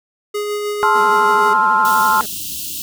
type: tone with tremolo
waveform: square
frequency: 415.3 Hz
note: G#4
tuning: in tune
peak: -19 dBFS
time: 0.34-1.54 s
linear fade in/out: 10 ms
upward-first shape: sine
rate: 6.5 Hz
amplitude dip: 25%
type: chord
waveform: sine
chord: F major seventh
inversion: first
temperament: just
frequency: 873.1 / 1047.7 / 1309.6 / 1396.9 Hz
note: A5 / C6 / E6 / F6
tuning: -14 / +2 / -12 / 0 cents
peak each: -16 / -15 / -20 / -17 dBFS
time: 0.83-2.21 s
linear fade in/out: 0 ms
type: tone with vibrato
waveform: 20% pulse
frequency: 215.6 Hz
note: A3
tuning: 35 cents flat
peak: -25 dBFS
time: 0.95-2.26 s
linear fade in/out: 5 ms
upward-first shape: triangle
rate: 12 Hz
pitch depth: 260 cents each way
type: band-stop noise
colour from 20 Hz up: white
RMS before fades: -26 dBFS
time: 1.85-2.82 s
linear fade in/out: 0 ms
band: 340 to 2700 Hz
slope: 96 dB/octave
effects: none